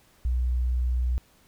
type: tone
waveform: sine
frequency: 61.74 Hz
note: B1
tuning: in tune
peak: -22 dBFS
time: 0.25-1.18 s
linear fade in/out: 0 ms
effects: pink hiss -60 dBFS RMS until 1.47 s